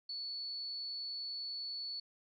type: tone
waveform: sine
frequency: 4435 Hz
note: C#8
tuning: in tune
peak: -39 dBFS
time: 0.09-2 s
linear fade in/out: 5 ms
effects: none